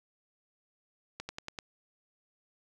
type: slowing click train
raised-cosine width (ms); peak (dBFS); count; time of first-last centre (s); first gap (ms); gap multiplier
0.2; -21; 5; 1.2-1.588; 90; 1.05
effects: none